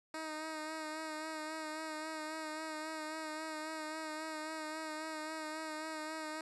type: tone with vibrato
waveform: 10% pulse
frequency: 312.7 Hz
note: D#4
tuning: 9 cents sharp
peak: -32 dBFS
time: 0.14-6.41 s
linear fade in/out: 2 ms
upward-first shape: sine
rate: 3.7 Hz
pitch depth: 30 cents each way
effects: resampled to 24000 Hz